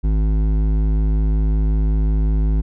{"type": "tone with hard clipping", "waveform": "triangle", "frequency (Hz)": 52.7, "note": "G#1", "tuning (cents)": 26, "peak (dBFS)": -16, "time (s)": [0.03, 2.62], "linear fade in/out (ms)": 20, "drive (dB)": 15, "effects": []}